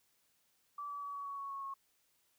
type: tone with pitch steps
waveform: sine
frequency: 1157 / 1147.7 / 1138.4 / 1129.3 / 1120.2 / 1111.2 / 1102.2 / 1093.3 Hz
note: D6 / D6 / C#6 / C#6 / C#6 / C#6 / C#6 / C#6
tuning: -26 / -40 / +46 / +32 / +18 / +4 / -10 / -24 cents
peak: -40 dBFS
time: 0.78-1.74 s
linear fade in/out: 5 ms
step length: 120 ms
effects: white hiss -75 dBFS RMS until 2.38 s